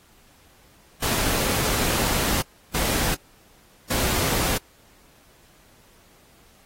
pink noise bursts at uneven times, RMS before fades -24 dBFS, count 3, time 1.02-2.42 / 2.74-3.15 / 3.9-4.58 s, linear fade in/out 10 ms, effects pink hiss -56 dBFS RMS until 6.65 s + AAC 48 kbps

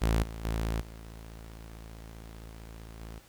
sawtooth tone with level steps, 55.4 Hz, A1, 13 cents sharp, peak -20 / -34 / -25 / -40 / -37 dBFS, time 0.01-3.2 s, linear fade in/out 20 ms, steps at 0.23 / 0.45 / 0.81 / 3 s, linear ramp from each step 2 ms, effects pink hiss -58 dBFS RMS until 3.28 s

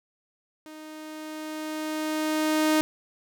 sawtooth tone with level ramp, 310 Hz, D#4, 6 cents flat, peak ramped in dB -38 to -15 dBFS, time 0.66-2.81 s, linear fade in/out 0 ms, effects none

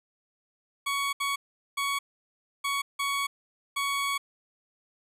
20% pulse tone bursts at uneven times, 1119 Hz, C#6, 16 cents sharp, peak -22 dBFS, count 6, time 0.86-1.13 / 1.2-1.36 / 1.77-1.99 / 2.64-2.82 / 2.99-3.27 / 3.76-4.18 s, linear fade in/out 10 ms, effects resampled to 32000 Hz

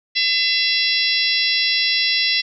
harmonic tone with a mistuned harmonic, 675 Hz, E5, 41 cents sharp, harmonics 3 / 4 / 5 / 6 / 7 / 8, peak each -23 / -23 / -23 / -23 / -23 / -23 dBFS, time 0.15-2.42 s, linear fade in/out 20 ms, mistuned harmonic 7, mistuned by +18 cents, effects none

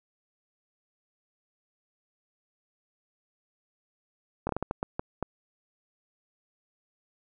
slowing click train, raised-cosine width 1 ms, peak -15 dBFS, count 9, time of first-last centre 4.47-5.227 s, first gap 22 ms, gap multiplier 1.4, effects none

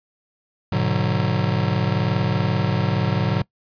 square chord, G# half-diminished seventh, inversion none, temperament just, 103.83 / 124.59 / 149.51 / 186.89 Hz, G#2 / B2 / D3 / F#3, 0 / +16 / +31 / +18 cents, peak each -25 dBFS, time 0.72-3.42 s, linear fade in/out 5 ms, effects noise-tail reverb RT60 0.1 s tail -22 dB re dry + resampled to 11025 Hz

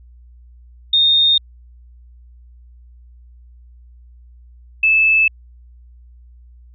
sine tone pair in turn, 3675 / 2620 Hz, A#7 / E7, -25 / -11 cents, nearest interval tritone, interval 586 cents, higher first, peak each -10 dBFS, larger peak neither, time 0.93-1.38 / 4.83-5.28 s, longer neither, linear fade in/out 5 ms, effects added 60 Hz sine -41 dBFS peak until 6.74 s

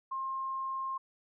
sine tone, 1064 Hz, C6, 29 cents sharp, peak -33 dBFS, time 0.11-0.98 s, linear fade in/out 10 ms, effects none

